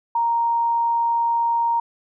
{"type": "tone", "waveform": "sine", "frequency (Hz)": 932.3, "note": "A#5", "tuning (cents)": 0, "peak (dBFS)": -17, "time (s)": [0.15, 1.8], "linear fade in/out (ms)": 5, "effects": []}